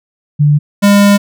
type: tone pair in turn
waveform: sine / square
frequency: 147.3 / 202.3 Hz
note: D3 / G#3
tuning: +6 / -45 cents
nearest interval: perfect fourth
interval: 549 cents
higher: second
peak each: -5 dBFS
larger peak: neither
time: 0.39-0.59 / 0.82-1.18 s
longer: second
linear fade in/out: 20 ms
effects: none